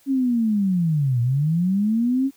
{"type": "linear two-way sweep", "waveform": "sine", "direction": "down then up", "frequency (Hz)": [277, 116.54, 277], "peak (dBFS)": -17, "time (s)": [0.06, 2.31], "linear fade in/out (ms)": 50, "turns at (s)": 1.21, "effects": ["white hiss -57 dBFS RMS until 2.36 s"]}